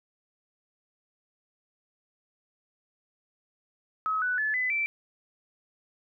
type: tone with pitch steps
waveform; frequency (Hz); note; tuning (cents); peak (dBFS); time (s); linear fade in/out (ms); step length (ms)
sine; 1280 / 1487.4 / 1728.4 / 2009 / 2334; D#6 / F#6 / A6 / B6 / D7; +49 / +9 / -31 / +29 / -11; -25; 4.06-4.86; 0; 160
effects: none